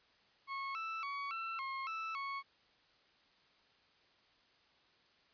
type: tone with pitch steps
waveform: 30% pulse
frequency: 1095 / 1322 / 1124 / 1340 / 1075 / 1318 / 1105 Hz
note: C#6 / E6 / C#6 / E6 / C6 / E6 / C#6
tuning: -22 / +5 / +24 / +28 / +47 / -1 / -6 cents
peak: -36 dBFS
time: 0.47-2.43 s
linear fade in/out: 50 ms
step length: 280 ms
effects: white hiss -69 dBFS RMS until 5.33 s + resampled to 11025 Hz